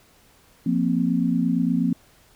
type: chord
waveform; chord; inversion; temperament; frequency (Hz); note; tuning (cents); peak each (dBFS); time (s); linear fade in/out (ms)
sine; F suspended fourth; none; equal; 174.61 / 233.1 / 261.6; F3 / Bb3 / C4; 0 / 0 / 0; -23; 0.66-1.93; 5
effects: pink hiss -56 dBFS RMS until 2.35 s